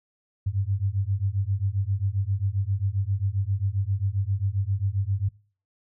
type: beating tone pair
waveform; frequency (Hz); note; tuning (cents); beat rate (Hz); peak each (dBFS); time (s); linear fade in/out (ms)
sine; 94.8 / 102.3; F#2 / G#2; +43 / -26; 7.5; -26; 0.46-5.29; 10
effects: noise-tail reverb RT60 0.4 s tail -22 dB re dry